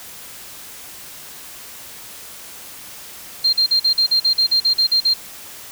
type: tone bursts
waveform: sine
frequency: 4186 Hz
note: C8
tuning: in tune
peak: -12 dBFS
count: 13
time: 3.44-5.139 s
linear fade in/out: 10 ms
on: 91 ms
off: 43 ms
effects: white hiss -37 dBFS RMS until 5.71 s